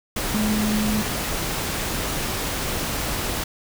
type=tone in noise; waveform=sine; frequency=213 Hz; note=G#3; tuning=44 cents sharp; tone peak=-20 dBFS; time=0.34-1.02 s; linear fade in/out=5 ms; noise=pink; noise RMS=-26 dBFS; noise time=0.16-3.44 s; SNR=+3 dB; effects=none